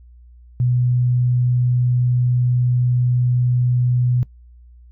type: tone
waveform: sine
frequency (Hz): 123.7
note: B2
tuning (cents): +3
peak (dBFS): -14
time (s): 0.6-4.23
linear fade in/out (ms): 0
effects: noise-tail reverb RT60 0.1 s tail -20 dB re dry + added 60 Hz sine -42 dBFS peak until 4.91 s